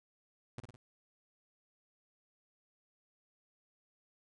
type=tone with echo; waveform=sawtooth; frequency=122.2 Hz; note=B2; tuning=18 cents flat; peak=-37 dBFS; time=0.58-0.6 s; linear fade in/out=0 ms; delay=53 ms; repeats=3; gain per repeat=-5 dB; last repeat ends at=0.759 s; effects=resampled to 22050 Hz